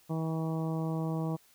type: harmonic tone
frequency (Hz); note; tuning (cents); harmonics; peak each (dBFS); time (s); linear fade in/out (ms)
160.9; E3; -42; 1 / 2 / 3 / 4 / 5 / 6 / 7; -31 / -37 / -41 / -43 / -45 / -47 / -48; 0.09-1.37; 20
effects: white hiss -63 dBFS RMS until 1.54 s